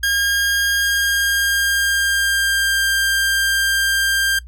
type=tone with pitch glide; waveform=sawtooth; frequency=1620 to 1591.2 Hz; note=G#6 to G6; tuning=-43 to +25 cents; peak=-12 dBFS; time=0.03-4.39 s; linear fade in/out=5 ms; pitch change=-32 cents; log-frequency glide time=0.78-2.85 s; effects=noise-tail reverb RT60 0.1 s tail -20 dB re dry + added 60 Hz sine -34 dBFS peak until 4.47 s